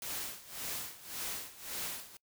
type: noise with tremolo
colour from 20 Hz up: white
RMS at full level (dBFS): -38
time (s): 0.02-2.17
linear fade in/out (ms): 2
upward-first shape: sine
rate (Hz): 1.8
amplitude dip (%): 85
effects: noise-tail reverb RT60 0.1 s tail -24 dB re dry